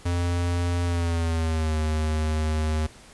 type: tone with pitch glide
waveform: square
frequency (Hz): 87.31 to 77.78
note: F2 to D#2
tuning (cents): 0 to 0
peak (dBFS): -23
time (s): 0.05-2.87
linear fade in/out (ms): 10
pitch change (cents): -200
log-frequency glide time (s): 0.84-1.76
effects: pink hiss -49 dBFS RMS until 3.13 s + resampled to 24000 Hz